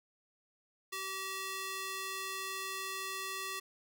square tone with high-pass filter, 383.2 Hz, G4, 39 cents flat, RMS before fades -40 dBFS, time 0.92-3.6 s, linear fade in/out 10 ms, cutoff 1200 Hz, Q 0.59, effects none

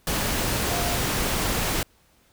sine tone in noise, 698.5 Hz, F5, in tune, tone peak -30 dBFS, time 0.71-0.97 s, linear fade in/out 2 ms, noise pink, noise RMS -25 dBFS, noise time 0.07-1.83 s, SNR -8 dB, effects pink hiss -61 dBFS RMS until 2.32 s

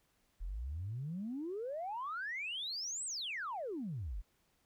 sine exponential two-way sweep, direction up then down, 38.89 to 8372 to 38.89 Hz, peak -37 dBFS, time 0.4-4.22 s, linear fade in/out 20 ms, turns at 3.05 s, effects tanh soft clip ceiling -33 dBFS + pink hiss -75 dBFS RMS until 4.65 s

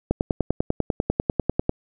click train, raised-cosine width 2 ms, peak -6 dBFS, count 17, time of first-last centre 0.11-1.694 s, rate 10.1 Hz, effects none

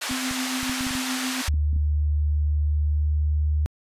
pink band-pass noise, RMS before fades -30 dBFS, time 0.01-1.49 s, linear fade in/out 10 ms, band 1100 to 9400 Hz, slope 12 dB/octave
triangle tone with tremolo, 257.7 Hz, C4, 26 cents flat, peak -24 dBFS, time 0.09-1.42 s, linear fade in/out 10 ms, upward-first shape sine, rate 7 Hz, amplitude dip 45%
clicks, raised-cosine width 5 ms, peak -24 dBFS, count 11, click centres 0.112 / 0.311 / 0.631 / 0.696 / 0.809 / 0.867 / 0.909 / 0.953 / 1.54 / 1.731 / 1.763 s
sine tone with pitch glide, 74.5 to 75.02 Hz, D2 to D2, +25 to +37 cents, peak -19 dBFS, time 1.48-3.66 s, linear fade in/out 0 ms, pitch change +12 cents, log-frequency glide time 2.54-3.31 s
effects resampled to 32000 Hz

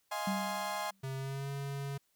35% pulse chord, F minor seventh, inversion third, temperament equal with one note detuned, 626.9 / 698.5 / 830.6 / 1046.5 Hz, Eb5 / F5 / Ab5 / C6, +13 / 0 / 0 / 0 cents, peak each -40 / -42 / -37 / -38 dBFS, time 0.11-0.91 s, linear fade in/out 10 ms
sine tone with exponential decay, 194.4 Hz, G3, 14 cents flat, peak -30 dBFS, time 0.27-1.01 s, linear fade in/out 5 ms, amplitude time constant 160 ms
square tone with pitch glide, 133.7 to 139.38 Hz, C3 to C#3, +38 to +10 cents, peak -37 dBFS, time 1.03-1.98 s, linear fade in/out 10 ms, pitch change +72 cents, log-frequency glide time 1.16-1.5 s
effects white hiss -75 dBFS RMS until 2.15 s

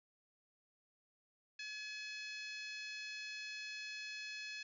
harmonic tone, 850 Hz, G#5, 40 cents sharp, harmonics 2 / 3 / 4 / 5 / 6 / 7 / 8, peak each -50 / -47 / -55 / -52 / -56 / -60 / -65 dBFS, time 1.59-4.63 s, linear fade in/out 5 ms, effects none

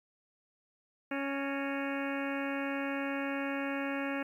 harmonic tone with a mistuned harmonic, 277.2 Hz, C#4, in tune, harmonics 1 / 2 / 3 / 4 / 5 / 6 / 7 / 8 / 9 / 10, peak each -35 / -39 / -44 / -46 / -44 / -43 / -46 / -45 / -46 / -48 dBFS, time 1.11-4.23 s, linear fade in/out 5 ms, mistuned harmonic 7, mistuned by -89 cents, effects 11-bit

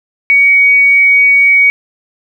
sine tone, 2249 Hz, C#7, 24 cents sharp, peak -4 dBFS, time 0.3-1.7 s, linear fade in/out 0 ms, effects 7-bit

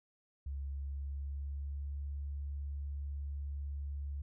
sine tone with pitch glide, 69.3 to 70.96 Hz, C#2 to C#2, 0 to +41 cents, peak -37 dBFS, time 0.46-4.22 s, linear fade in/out 5 ms, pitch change +41 cents, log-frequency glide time 0.64-2.01 s, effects none

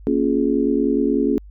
sine chord, Bb minor seventh, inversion none, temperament just, 233.1 / 279.7 / 349.6 / 419.5 Hz, Bb3 / Db4 / F4 / Ab4, 0 / +16 / +2 / +17 cents, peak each -22 / -19 / -23 / -22 dBFS, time 0.07-1.38 s, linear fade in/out 0 ms, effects added 50 Hz sine -38 dBFS peak until 1.5 s

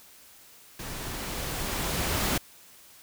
pink noise with level ramp, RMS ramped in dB -38 to -26 dBFS, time 0.79-2.38 s, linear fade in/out 5 ms, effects white hiss -53 dBFS RMS until 3.02 s

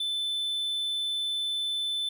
triangle tone, 3520 Hz, A7, in tune, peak -26 dBFS, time 0-2.09 s, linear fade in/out 5 ms, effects none

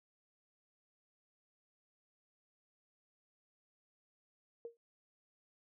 sine tone with exponential decay, 466.2 Hz, A#4, in tune, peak -39 dBFS, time 4.65-4.77 s, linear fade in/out 1 ms, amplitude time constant 25 ms, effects none

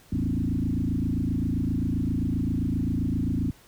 sine tone with frequency modulation, 173.8 Hz, F3, 8 cents flat, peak -23 dBFS, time 0.12-3.51 s, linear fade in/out 5 ms, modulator 27.6 Hz, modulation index 4.2, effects pink hiss -55 dBFS RMS until 3.67 s

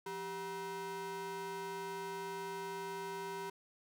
square ring-modulated tone, 283 Hz, C#4, 36 cents sharp, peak -38 dBFS, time 0.06-3.5 s, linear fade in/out 5 ms, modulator 676 Hz, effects none

